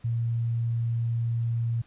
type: tone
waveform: sine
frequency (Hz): 116.4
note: A#2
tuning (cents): -2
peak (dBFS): -24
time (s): 0.04-1.82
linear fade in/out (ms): 10
effects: pink hiss -60 dBFS RMS until 1.86 s + resampled to 8000 Hz